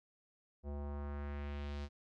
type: tone with low-pass filter sweep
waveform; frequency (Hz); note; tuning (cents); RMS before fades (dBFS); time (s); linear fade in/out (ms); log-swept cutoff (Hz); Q
square; 72; D2; -34; -42; 0.63-1.89; 50; 610 to 5100; 1.4
effects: none